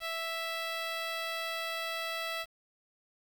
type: tone with notch filter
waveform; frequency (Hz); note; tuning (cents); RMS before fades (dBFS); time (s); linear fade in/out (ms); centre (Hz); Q
10% pulse; 659.3; E5; 0; -36; 0-2.46; 50; 9500; 1.7
effects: 9-bit